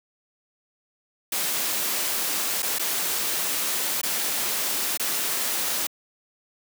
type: noise with dropouts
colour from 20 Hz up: white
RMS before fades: -26 dBFS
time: 1.32-5.87 s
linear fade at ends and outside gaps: 5 ms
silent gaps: 2.623-2.628 / 2.786-2.794 / 4.014-4.032 / 4.974-4.996 s
effects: high-pass 200 Hz 12 dB/octave